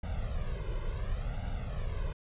brown noise with flanger, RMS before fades -34 dBFS, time 0.03-2.13 s, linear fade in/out 5 ms, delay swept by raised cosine 1.4 to 2 ms, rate 0.7 Hz, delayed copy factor +0.95, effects resampled to 8000 Hz

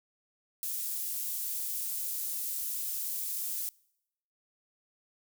pink high-pass noise, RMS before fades -35 dBFS, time 0.63-3.69 s, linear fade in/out 0 ms, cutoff 12000 Hz, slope 12 dB/octave, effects noise-tail reverb RT60 0.8 s tail -25 dB re dry

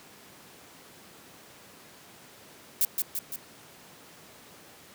violet noise with echo, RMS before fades -23 dBFS, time 2.81-2.85 s, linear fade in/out 2 ms, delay 170 ms, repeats 3, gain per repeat -4 dB, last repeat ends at 3.36 s, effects pink hiss -51 dBFS RMS until 4.94 s + high-pass 150 Hz 12 dB/octave

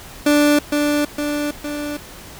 30% pulse tone with echo, 293.7 Hz, D4, in tune, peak -9 dBFS, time 0.26-0.59 s, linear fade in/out 5 ms, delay 460 ms, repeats 3, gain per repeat -4 dB, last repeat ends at 1.97 s, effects pink hiss -38 dBFS RMS until 2.39 s

